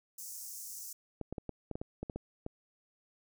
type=high-pass noise; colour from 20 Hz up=pink; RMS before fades=-45 dBFS; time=0.18-0.93 s; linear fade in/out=5 ms; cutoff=5600 Hz; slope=48 dB/octave
type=clicks; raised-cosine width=2 ms; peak=-25 dBFS; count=11; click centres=1.213 / 1.326 / 1.382 / 1.493 / 1.713 / 1.755 / 1.815 / 2.03 / 2.098 / 2.16 / 2.464 s
effects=none